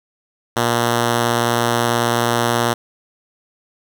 5% pulse tone, 118.5 Hz, A#2, 29 cents sharp, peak -4 dBFS, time 0.56-2.74 s, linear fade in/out 10 ms, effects none

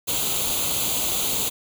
white noise with comb filter, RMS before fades -24 dBFS, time 0.07-1.5 s, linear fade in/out 20 ms, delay 0.28 ms, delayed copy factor +0.75, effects none

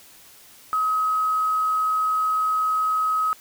sine tone with quantisation, 1271 Hz, D#6, 36 cents sharp, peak -19 dBFS, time 0.73-3.33 s, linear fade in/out 0 ms, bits 7, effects white hiss -49 dBFS RMS until 3.4 s

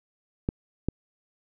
clicks, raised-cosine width 3 ms, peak -12 dBFS, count 2, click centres 0.489 / 0.886 s, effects none

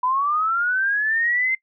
sine linear sweep, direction up, 987.8 to 2091 Hz, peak -18 dBFS, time 0.03-1.55 s, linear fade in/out 5 ms, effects noise-tail reverb RT60 0.1 s tail -23 dB re dry

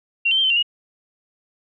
sine tone with pitch steps, 2751 / 3099 / 3160 / 3070 / 2771 / 2877 Hz, F7 / G7 / G7 / G7 / F7 / F#7, -27 / -21 / +13 / -37 / -14 / -49 cents, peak -15 dBFS, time 0.25-0.628 s, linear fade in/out 10 ms, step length 63 ms, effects none

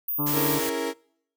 sine tone, 14917 Hz, A#9, in tune, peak -25 dBFS, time 0.08-0.55 s, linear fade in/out 5 ms
harmonic tone, 146.83 Hz, D3, in tune, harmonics 1 / 2 / 3 / 4 / 5 / 6 / 7 / 8 / 9, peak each -31 / -28 / -40 / -42 / -47 / -38 / -39 / -40 / -49 dBFS, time 0.18-0.6 s, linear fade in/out 20 ms
white noise, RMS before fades -31 dBFS, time 0.26-0.7 s, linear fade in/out 10 ms
35% pulse chord, A# half-diminished seventh, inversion first, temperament equal, 277.2 / 329.6 / 415.3 / 466.2 Hz, C#4 / E4 / G#4 / A#4, 0 / 0 / 0 / 0 cents, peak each -32 / -31 / -33 / -27 dBFS, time 0.32-0.94 s, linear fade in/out 50 ms
effects noise-tail reverb RT60 0.7 s tail -26 dB re dry

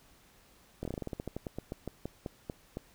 slowing click train, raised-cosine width 2 ms, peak -23 dBFS, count 20, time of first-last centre 0.83-2.771 s, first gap 22 ms, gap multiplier 1.15, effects pink hiss -62 dBFS RMS until 2.94 s

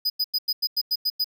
square tone bursts, 4978 Hz, D#8, in tune, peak -21 dBFS, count 9, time 0.05-1.244 s, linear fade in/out 10 ms, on 50 ms, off 93 ms, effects none

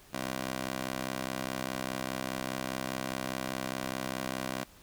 15% pulse tone with high-pass filter, 64.9 Hz, C2, 13 cents flat, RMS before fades -36 dBFS, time 0.13-4.64 s, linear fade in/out 10 ms, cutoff 290 Hz, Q 0.59, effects pink hiss -57 dBFS RMS until 4.82 s

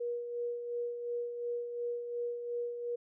sine tone with tremolo, 478.6 Hz, A#4, 46 cents sharp, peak -32 dBFS, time 0-2.96 s, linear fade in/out 10 ms, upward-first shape sine, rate 2.8 Hz, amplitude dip 50%, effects none

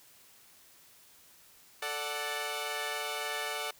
10% pulse chord, D major, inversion second, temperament equal, 440 / 587.3 / 740 Hz, A4 / D5 / F#5, 0 / 0 / 0 cents, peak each -30 dBFS, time 1.82-3.71 s, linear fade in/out 5 ms, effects white hiss -59 dBFS RMS until 3.79 s

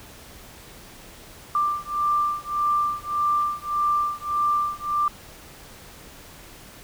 sine beating tone pair, 1183 / 1184.7 Hz, D6 / D6, +12 / +15 cents, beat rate 1.7 Hz, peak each -24 dBFS, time 1.55-5.08 s, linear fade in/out 2 ms, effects pink hiss -45 dBFS RMS until 6.83 s

